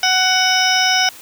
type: harmonic tone with a mistuned harmonic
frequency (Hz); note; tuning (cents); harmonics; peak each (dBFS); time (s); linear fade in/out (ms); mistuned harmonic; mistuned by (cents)
745; F#5; +12; 1 / 2 / 3 / 4 / 5 / 7 / 8; -19 / -19 / -21 / -20 / -24 / -19 / -23; 0.03-1.09; 2; 8; -57
effects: white hiss -39 dBFS RMS until 1.21 s